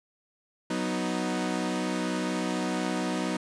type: chord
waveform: sawtooth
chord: B major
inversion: second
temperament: equal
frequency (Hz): 185 / 246.9 / 311.1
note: F#3 / B3 / D#4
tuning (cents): 0 / 0 / 0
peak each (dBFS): -28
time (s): 0.7-3.37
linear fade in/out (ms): 5
effects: resampled to 22050 Hz